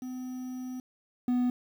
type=tone pair in turn; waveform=triangle; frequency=254 / 247.5 Hz; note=B3 / B3; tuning=+49 / +4 cents; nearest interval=unison; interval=45 cents; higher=first; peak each=-33 / -22 dBFS; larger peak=second; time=0.02-0.8 / 1.28-1.5 s; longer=first; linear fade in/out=2 ms; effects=9-bit